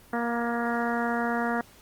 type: harmonic tone with a mistuned harmonic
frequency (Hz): 235.5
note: A#3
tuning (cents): +18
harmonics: 1 / 2 / 3 / 4 / 5 / 6 / 7 / 8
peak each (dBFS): -29 / -33 / -31 / -35 / -37 / -34 / -36 / -39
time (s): 0.13-1.61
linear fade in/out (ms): 2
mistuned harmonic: 7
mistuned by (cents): +20
effects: pink hiss -54 dBFS RMS until 1.81 s + Opus 24 kbps